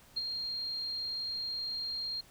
sine tone with ADSR envelope, 4213 Hz, C8, 11 cents sharp, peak -29 dBFS, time 0.16-2.21 s, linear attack 15 ms, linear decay 28 ms, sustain -5 dB, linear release 9 ms, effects pink hiss -59 dBFS RMS until 2.3 s

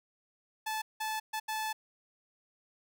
sawtooth tone bursts at uneven times, 870 Hz, A5, 20 cents flat, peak -29 dBFS, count 4, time 0.66-0.82 / 1-1.2 / 1.33-1.4 / 1.48-1.73 s, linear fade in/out 10 ms, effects none

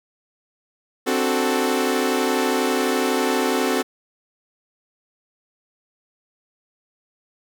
sawtooth chord, D dominant seventh, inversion third, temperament equal, 261.6 / 293.7 / 370 / 440 Hz, C4 / D4 / F#4 / A4, 0 / 0 / 0 / 0 cents, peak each -19 / -25 / -20 / -20 dBFS, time 1.06-3.83 s, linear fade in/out 20 ms, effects none

